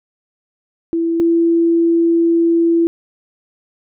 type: tone pair in turn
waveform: sine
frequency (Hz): 332.6 / 335.1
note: E4 / E4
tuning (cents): +16 / +29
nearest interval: unison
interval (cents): 13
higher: second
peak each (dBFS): -14 / -10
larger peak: second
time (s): 0.93-1.2 / 1.2-2.87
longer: second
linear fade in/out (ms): 0
effects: none